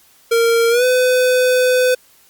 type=tone with pitch glide; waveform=square; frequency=462.6 to 504.5 Hz; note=A#4 to B4; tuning=-13 to +37 cents; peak=-12 dBFS; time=0.31-1.95 s; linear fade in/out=10 ms; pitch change=+150 cents; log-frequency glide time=0.7-0.84 s; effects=white hiss -51 dBFS RMS until 2.29 s + Opus 48 kbps